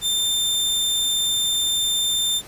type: tone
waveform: sawtooth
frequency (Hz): 3586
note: A7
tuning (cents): +32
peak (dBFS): -16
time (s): 0.01-2.42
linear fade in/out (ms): 50
effects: pink hiss -43 dBFS RMS until 2.47 s + resampled to 32000 Hz